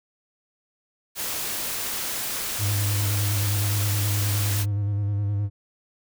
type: noise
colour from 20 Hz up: white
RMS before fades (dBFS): -29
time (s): 1.15-4.66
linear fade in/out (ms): 50
type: tone with vibrato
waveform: triangle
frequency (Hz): 101.8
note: G#2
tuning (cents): -34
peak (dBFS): -20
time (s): 2.58-5.5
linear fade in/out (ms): 50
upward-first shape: square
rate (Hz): 9.6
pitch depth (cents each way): 29
effects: none